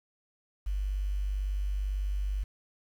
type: tone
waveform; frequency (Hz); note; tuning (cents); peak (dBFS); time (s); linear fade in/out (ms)
sine; 49; G1; 0; -28; 0.66-2.44; 10
effects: 9-bit